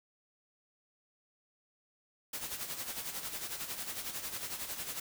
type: noise with tremolo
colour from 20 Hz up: white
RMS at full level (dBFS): -38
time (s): 2.33-5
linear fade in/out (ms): 5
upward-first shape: sine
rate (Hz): 11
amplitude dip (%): 60
effects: none